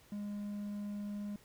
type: tone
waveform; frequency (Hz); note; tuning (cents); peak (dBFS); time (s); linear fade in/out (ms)
triangle; 205.4; G#3; -19; -36; 0.12-1.36; 2
effects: pink hiss -63 dBFS RMS until 1.44 s